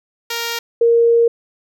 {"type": "tone pair in turn", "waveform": ["5% pulse", "sine"], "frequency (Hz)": [466.2, 466.2], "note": ["A#4", "A#4"], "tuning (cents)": [0, 0], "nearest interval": "unison", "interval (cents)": 0, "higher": "neither", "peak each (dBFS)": -9, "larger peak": "neither", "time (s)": [[0.3, 0.59], [0.81, 1.28]], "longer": "second", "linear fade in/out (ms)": 5, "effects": []}